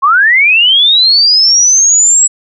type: linear sweep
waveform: sine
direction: up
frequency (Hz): 1046 to 7790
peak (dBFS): -4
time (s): 0.02-2.28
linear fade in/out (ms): 20
effects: none